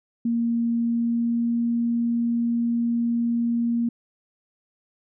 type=tone with pitch glide; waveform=sine; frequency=233.3 to 234.8 Hz; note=A#3 to A#3; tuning=+2 to +13 cents; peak=-20 dBFS; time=0.25-3.89 s; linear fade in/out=5 ms; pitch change=+11 cents; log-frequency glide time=0.74-1.6 s; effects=none